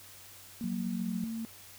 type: tone with pitch glide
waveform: sine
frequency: 233.1 to 226.1 Hz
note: A#3 to A3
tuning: 0 to +47 cents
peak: -34 dBFS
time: 0.61-1.45 s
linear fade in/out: 0 ms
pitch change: -53 cents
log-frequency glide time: 0.91-1.11 s
type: tone with tremolo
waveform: sine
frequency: 185 Hz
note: F#3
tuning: in tune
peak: -32 dBFS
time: 0.64-1.24 s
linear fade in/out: 0 ms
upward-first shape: sine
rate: 14 Hz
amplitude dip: 40%
effects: added 96 Hz sine -62 dBFS peak until 1.78 s + white hiss -52 dBFS RMS until 1.78 s